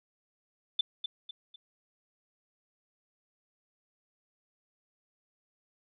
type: tone with echo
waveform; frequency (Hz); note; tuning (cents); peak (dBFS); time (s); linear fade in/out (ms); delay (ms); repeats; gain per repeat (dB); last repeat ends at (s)
sine; 3520; A7; 0; -23; 0.79-0.81; 5; 250; 3; -8; 1.56
effects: none